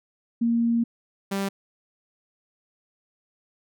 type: tone pair in turn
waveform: sine / sawtooth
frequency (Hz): 233.1 / 196.58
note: A#3 / G3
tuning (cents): 0 / +5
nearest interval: minor third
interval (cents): 295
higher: first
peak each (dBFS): -19 / -21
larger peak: first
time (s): 0.41-0.84 / 1.31-1.49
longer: first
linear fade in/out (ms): 10
effects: none